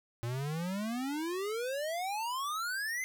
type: exponential sweep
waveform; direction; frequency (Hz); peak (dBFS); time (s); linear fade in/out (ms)
square; up; 114.7 to 2093; -34; 0.23-3.04; 0
effects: none